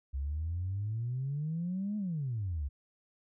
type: exponential two-way sweep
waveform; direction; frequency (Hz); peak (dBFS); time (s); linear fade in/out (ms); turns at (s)
sine; up then down; 65.9 to 214 to 65.9; -31; 0.13-2.69; 20; 1.97
effects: tanh soft clip ceiling -27 dBFS